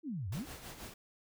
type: exponential two-way sweep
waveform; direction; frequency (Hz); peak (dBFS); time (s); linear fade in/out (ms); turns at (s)
sine; down then up; 349.2 to 85.1 to 349.2; -36; 0.03-0.46; 50; 0.29
type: noise with tremolo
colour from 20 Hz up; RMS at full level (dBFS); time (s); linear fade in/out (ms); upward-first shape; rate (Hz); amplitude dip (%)
pink; -46; 0.32-0.94; 5; sine; 6.2; 55
effects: none